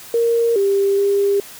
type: tone with pitch steps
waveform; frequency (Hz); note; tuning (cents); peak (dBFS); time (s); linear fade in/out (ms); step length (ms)
sine; 465.4 / 395.9 / 400.4; A#4 / G4 / G4; -3 / +17 / +37; -13; 0.14-1.4; 2; 420
effects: white hiss -38 dBFS RMS until 1.59 s